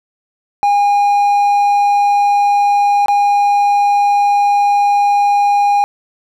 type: tone with dropouts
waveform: triangle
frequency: 814 Hz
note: G#5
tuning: 35 cents flat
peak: -7 dBFS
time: 0.63-5.84 s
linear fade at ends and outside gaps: 0 ms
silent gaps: 3.06-3.083 s
effects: none